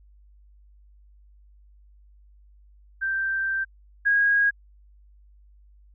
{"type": "tone pair in turn", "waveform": "sine", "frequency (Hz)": [1568, 1640.5], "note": ["G6", "G#6"], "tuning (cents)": [0, -22], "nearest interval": "minor second", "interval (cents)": 78, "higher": "second", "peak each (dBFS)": [-23, -17], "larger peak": "second", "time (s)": [[3.01, 3.65], [4.05, 4.51]], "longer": "first", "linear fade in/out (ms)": 20, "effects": ["added 50 Hz sine -51 dBFS peak until 5.94 s"]}